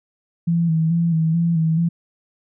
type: tone with vibrato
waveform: sine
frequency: 164.81 Hz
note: E3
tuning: in tune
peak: -15 dBFS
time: 0.47-1.89 s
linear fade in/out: 10 ms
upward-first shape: square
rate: 2.3 Hz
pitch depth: 42 cents each way
effects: none